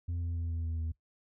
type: tone with pitch steps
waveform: sine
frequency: 86 / 84.91 / 83.84 / 82.78 / 81.74 / 80.71 Hz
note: F2 / F2 / E2 / E2 / E2 / E2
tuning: -26 / -48 / +30 / +8 / -14 / -36 cents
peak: -29 dBFS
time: 0.08-0.92 s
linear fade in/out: 10 ms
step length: 140 ms
effects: noise-tail reverb RT60 0.1 s tail -19 dB re dry + tanh soft clip ceiling -31 dBFS